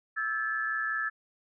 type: tone cluster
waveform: sine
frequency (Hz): 1317 / 1603 / 1728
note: E6 / G6 / A6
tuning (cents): -2 / +38 / -32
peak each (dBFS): -34 / -38 / -30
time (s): 0.16-1.1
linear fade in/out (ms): 20
effects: none